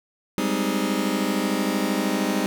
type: chord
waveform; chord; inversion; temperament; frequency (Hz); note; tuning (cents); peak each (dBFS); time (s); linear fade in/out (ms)
sawtooth; Ab major seventh; third; just; 194.67 / 207.7 / 259.6 / 311.5; G3 / Ab3 / C4 / Eb4; -12 / 0 / -13 / +2; -23; 0.38-2.46; 0
effects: none